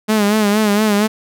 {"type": "tone with vibrato", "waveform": "sawtooth", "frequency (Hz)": 210.1, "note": "G#3", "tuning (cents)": 20, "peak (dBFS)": -8, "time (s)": [0.08, 1.08], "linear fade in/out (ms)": 20, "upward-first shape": "sine", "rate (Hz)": 4.3, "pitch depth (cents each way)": 69, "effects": []}